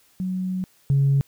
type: tone pair in turn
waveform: sine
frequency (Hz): 185.4 / 138.53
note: F#3 / C#3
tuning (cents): +4 / -1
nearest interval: perfect fourth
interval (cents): 505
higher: first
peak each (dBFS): -23 / -14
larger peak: second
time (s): 0.2-0.64 / 0.9-1.21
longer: first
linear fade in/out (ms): 0
effects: tanh soft clip ceiling -12 dBFS + white hiss -59 dBFS RMS until 1.27 s